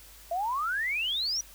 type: exponential sweep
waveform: sine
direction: up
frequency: 659.3 to 5920 Hz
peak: -27 dBFS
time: 0.31-1.41 s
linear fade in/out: 5 ms
effects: added 50 Hz sine -54 dBFS peak until 1.54 s + white hiss -52 dBFS RMS until 1.54 s